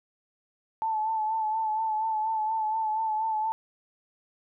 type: tone with vibrato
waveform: sine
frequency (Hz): 875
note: A5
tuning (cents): -10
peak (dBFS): -25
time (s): 0.82-3.52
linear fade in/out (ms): 0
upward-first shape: sine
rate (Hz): 4.2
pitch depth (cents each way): 37
effects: none